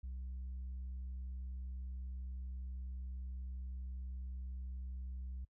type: tone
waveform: sine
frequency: 63.7 Hz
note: C2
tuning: 46 cents flat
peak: -39 dBFS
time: 0.03-5.45 s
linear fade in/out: 10 ms
effects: noise-tail reverb RT60 0.1 s tail -25 dB re dry + tanh soft clip ceiling -40 dBFS